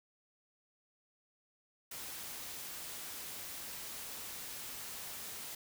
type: noise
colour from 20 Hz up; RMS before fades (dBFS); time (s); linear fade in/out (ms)
white; -45; 1.91-5.55; 5
effects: none